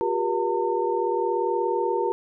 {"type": "tone cluster", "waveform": "sine", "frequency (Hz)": [359.7, 400.2, 476.7, 907], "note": ["F#4", "G4", "A#4", "A#5"], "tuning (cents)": [-49, 36, 39, -48], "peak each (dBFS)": -27, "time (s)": [0.01, 2.12], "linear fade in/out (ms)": 0, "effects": []}